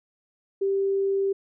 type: tone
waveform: sine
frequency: 392 Hz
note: G4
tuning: in tune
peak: -21 dBFS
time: 0.61-1.33 s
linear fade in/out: 10 ms
effects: none